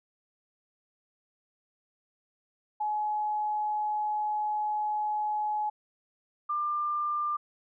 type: tone pair in turn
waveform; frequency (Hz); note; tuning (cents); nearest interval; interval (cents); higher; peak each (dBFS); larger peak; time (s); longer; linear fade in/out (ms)
sine; 846 / 1193.7; G#5 / D6; +32 / +28; tritone; 596; second; -27; neither; 2.8-5.7 / 6.49-7.37; first; 10
effects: none